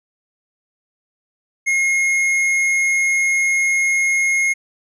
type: tone with hard clipping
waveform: sine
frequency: 2152 Hz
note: C7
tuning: 48 cents sharp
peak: -16 dBFS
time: 1.66-4.54 s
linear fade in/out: 20 ms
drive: 8 dB
effects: none